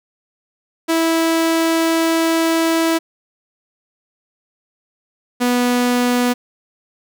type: tone pair in turn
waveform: sawtooth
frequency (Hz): 327.7 / 245.5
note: E4 / B3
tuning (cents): -10 / -10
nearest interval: perfect fourth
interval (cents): 500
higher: first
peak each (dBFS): -10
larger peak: neither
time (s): 0.88-2.99 / 5.4-6.34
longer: first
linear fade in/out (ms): 20
effects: none